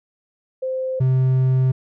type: tone pair in turn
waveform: sine / triangle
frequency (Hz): 520 / 130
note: C5 / C3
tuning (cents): -11 / -11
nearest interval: 2 octaves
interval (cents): 2400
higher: first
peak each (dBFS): -21 / -12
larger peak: second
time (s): 0.62-1 / 1-1.72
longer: second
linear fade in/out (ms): 10
effects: none